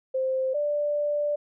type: tone pair in turn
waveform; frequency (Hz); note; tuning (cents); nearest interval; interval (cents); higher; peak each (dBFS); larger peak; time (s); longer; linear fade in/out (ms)
sine; 523.3 / 588; C5 / D5; 0 / +2; major second; 202; second; -23; neither; 0.14-0.54 / 0.54-1.36; second; 10
effects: none